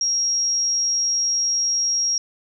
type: tone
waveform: sine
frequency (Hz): 5610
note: F8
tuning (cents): +7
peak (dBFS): -18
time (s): 0.01-2.18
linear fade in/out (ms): 2
effects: none